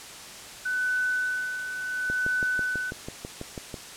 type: tone with tremolo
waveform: sine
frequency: 1500 Hz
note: F#6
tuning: 23 cents sharp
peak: -23 dBFS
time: 0.65-2.91 s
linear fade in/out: 10 ms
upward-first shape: sine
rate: 0.72 Hz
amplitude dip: 60%
type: click train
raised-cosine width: 2 ms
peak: -21 dBFS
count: 11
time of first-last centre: 2.1-3.742 s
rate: 6.09 Hz
effects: white hiss -42 dBFS RMS until 3.96 s + low-pass 9000 Hz 12 dB/octave